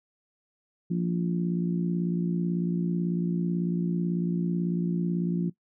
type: harmonic tone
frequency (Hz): 58.1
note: A#1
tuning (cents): -5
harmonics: 3 / 4 / 5 / 6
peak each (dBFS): -25 / -34 / -36 / -36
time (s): 0.9-5.5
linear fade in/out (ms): 10
effects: noise-tail reverb RT60 0.1 s tail -19 dB re dry